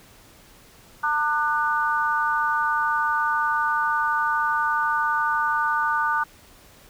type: tone cluster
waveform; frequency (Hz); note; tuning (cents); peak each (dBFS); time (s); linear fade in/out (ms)
sine; 903 / 1199 / 1481; A5 / D6 / F#6; +45 / +36 / +1; -25 / -24 / -24; 1.03-6.24; 10
effects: pink hiss -51 dBFS RMS until 6.89 s